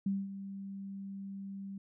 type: tone with ADSR envelope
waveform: sine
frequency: 196.2 Hz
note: G3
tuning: 2 cents sharp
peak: -28 dBFS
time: 0.06-1.78 s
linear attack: 5 ms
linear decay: 210 ms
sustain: -12 dB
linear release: 4 ms
effects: none